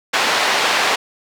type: band-pass noise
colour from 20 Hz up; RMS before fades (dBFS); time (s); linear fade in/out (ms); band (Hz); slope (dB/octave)
pink; -17; 0.13-0.96; 10; 650 to 4500; 12
effects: none